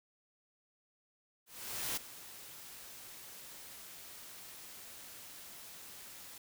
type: noise with ADSR envelope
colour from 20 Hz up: white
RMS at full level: -36 dBFS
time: 1.46-6.38 s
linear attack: 510 ms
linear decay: 7 ms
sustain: -15 dB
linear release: 3 ms
effects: none